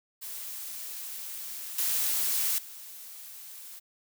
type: noise with level steps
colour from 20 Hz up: blue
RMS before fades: -39 / -28 / -45 dBFS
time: 0.21-3.8 s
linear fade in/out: 20 ms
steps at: 1.78 / 2.58 s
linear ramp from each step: 5 ms
effects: none